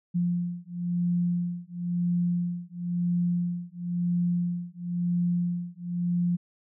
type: beating tone pair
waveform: sine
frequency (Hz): 174.5 / 175.48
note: F3 / F3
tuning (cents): -1 / +9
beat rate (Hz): 0.98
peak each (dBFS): -28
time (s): 0.14-6.37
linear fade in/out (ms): 20
effects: none